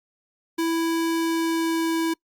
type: tone with pitch glide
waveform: square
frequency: 330 to 327.9 Hz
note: E4 to E4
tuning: +2 to -9 cents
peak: -22 dBFS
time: 0.58-2.14 s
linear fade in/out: 10 ms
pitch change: -11 cents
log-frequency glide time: 1.1-1.98 s
effects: noise-tail reverb RT60 0.1 s tail -26 dB re dry + Opus 48 kbps